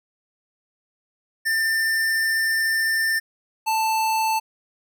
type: tone pair in turn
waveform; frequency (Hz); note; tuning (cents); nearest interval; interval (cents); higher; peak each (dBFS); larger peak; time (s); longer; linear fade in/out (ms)
square; 1793 / 882.9; A6 / A5; +32 / +6; octave; 1226; first; -20; neither; 1.45-3.2 / 3.66-4.4; first; 20
effects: none